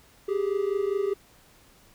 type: tone pair together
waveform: triangle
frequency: 389.9 / 414.8 Hz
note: G4 / G#4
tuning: -9 / -2 cents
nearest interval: minor second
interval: 107 cents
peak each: -24 / -26 dBFS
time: 0.28-1.14 s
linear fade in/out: 10 ms
effects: pink hiss -57 dBFS RMS until 1.94 s